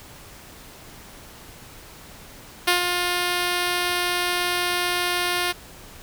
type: tone with ADSR envelope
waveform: 5% pulse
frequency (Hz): 354.6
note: F4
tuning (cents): +26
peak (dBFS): -4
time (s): 2.67-5.53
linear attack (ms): 11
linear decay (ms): 120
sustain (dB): -6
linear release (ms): 22
effects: pink hiss -44 dBFS RMS until 6.02 s